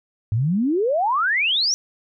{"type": "exponential sweep", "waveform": "sine", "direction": "up", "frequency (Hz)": [101, 5930], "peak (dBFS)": -17, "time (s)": [0.32, 1.74], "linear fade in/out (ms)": 0, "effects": []}